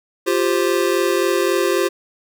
square chord, F suspended second, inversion none, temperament just, 349.2 / 392.9 / 523.8 Hz, F4 / G4 / C5, 0 / +4 / +2 cents, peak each -20 / -20 / -23 dBFS, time 0.26-1.89 s, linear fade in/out 20 ms, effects none

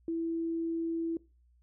sine tone, 330.7 Hz, E4, 6 cents sharp, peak -30 dBFS, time 0.08-1.17 s, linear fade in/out 2 ms, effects noise-tail reverb RT60 0.3 s tail -21 dB re dry + added 60 Hz sine -62 dBFS peak until 1.62 s

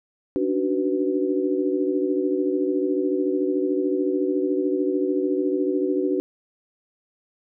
sine tone cluster, 287.4 / 301.1 / 374 / 495.1 Hz, D4 / D4 / F#4 / B4, -37 / +43 / +19 / +4 cents, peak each -25 / -28 / -23 / -29 dBFS, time 0.36-6.2 s, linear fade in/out 0 ms, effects none

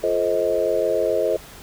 sine chord, F dominant seventh, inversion none, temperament just, 349.2 / 436.5 / 523.8 / 628.6 Hz, F4 / A4 / C5 / Eb5, 0 / -14 / +2 / +18 cents, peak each -27 / -23 / -23 / -22 dBFS, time 0.03-1.37 s, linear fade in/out 10 ms, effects pink hiss -42 dBFS RMS until 1.62 s

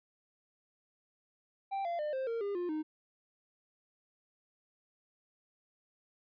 triangle tone with pitch steps, 784 / 686.5 / 601.1 / 526.3 / 460.8 / 403.5 / 353.3 / 309.3 Hz, G5 / F5 / D5 / C5 / A#4 / G#4 / F4 / D#4, 0 / -30 / +40 / +10 / -20 / -50 / +20 / -10 cents, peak -31 dBFS, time 1.71-2.83 s, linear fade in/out 20 ms, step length 140 ms, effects resampled to 11025 Hz

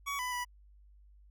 25% pulse tone with pitch steps, 1127 / 997 / 982 Hz, C#6 / B5 / B5, +28 / +16 / -10 cents, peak -30 dBFS, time 0.06-0.45 s, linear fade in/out 20 ms, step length 130 ms, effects added 50 Hz sine -56 dBFS peak until 1.3 s

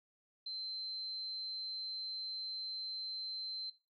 sine tone, 4100 Hz, C8, 36 cents flat, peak -40 dBFS, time 0.46-3.7 s, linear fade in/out 5 ms, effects noise-tail reverb RT60 0.3 s tail -18 dB re dry

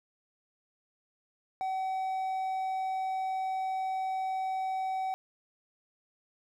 triangle tone, 759 Hz, F#5, 44 cents sharp, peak -28 dBFS, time 1.61-5.14 s, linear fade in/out 0 ms, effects none

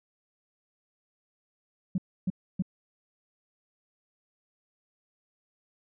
sine tone bursts, 185 Hz, F#3, in tune, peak -23 dBFS, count 3, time 1.95-2.623 s, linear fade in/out 5 ms, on 31 ms, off 290 ms, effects tanh soft clip ceiling -20 dBFS

